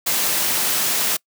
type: noise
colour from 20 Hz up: white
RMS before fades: -20 dBFS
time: 0.06-1.17 s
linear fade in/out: 10 ms
effects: noise-tail reverb RT60 0.1 s tail -25 dB re dry + high-pass 150 Hz 12 dB/octave